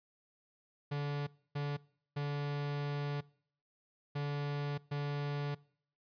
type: tone bursts at uneven times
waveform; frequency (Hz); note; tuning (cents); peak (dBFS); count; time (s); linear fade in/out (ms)
45% pulse; 144.4; D3; -29; -34; 5; 0.91-1.27 / 1.55-1.77 / 2.16-3.21 / 4.15-4.78 / 4.91-5.55; 10
effects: noise-tail reverb RT60 0.6 s tail -23 dB re dry + resampled to 11025 Hz